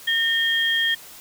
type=tone pair together; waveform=sine; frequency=1827 / 3227 Hz; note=A#6 / G7; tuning=-35 / +50 cents; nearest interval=minor seventh; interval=985 cents; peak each=-21 dBFS; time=0.07-0.95 s; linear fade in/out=10 ms; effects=white hiss -43 dBFS RMS until 1.2 s